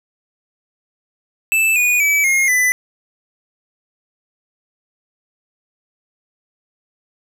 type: tone with pitch steps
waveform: square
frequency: 2637 / 2460 / 2296 / 2142 / 1998.5 Hz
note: E7 / D#7 / D7 / C7 / B6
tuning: 0 / -20 / -40 / +40 / +20 cents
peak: -13 dBFS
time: 1.52-2.72 s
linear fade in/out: 0 ms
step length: 240 ms
effects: none